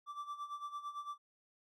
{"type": "tone with tremolo", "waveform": "triangle", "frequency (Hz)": 1168, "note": "D6", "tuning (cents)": -10, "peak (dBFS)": -37, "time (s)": [0.06, 1.18], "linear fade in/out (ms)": 50, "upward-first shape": "sine", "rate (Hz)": 8.9, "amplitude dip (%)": 75, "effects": []}